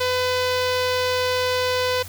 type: tone with low-pass filter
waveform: sawtooth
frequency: 503 Hz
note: B4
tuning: 32 cents sharp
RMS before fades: -22 dBFS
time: 0-2.03 s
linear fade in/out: 10 ms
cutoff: 4600 Hz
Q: 2
effects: added 90 Hz sine -37 dBFS peak until 2.08 s + white hiss -40 dBFS RMS until 2.08 s